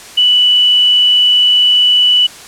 sine tone with frequency modulation, 2965 Hz, F#7, 3 cents sharp, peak -6 dBFS, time 0.17-2.27 s, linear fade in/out 10 ms, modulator 29.9 Hz, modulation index 0.53, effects white hiss -33 dBFS RMS until 2.47 s + low-pass 9000 Hz 12 dB/octave

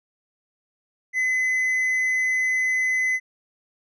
triangle tone, 2027 Hz, B6, 45 cents sharp, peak -18 dBFS, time 1.13-3.2 s, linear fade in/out 50 ms, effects resampled to 22050 Hz

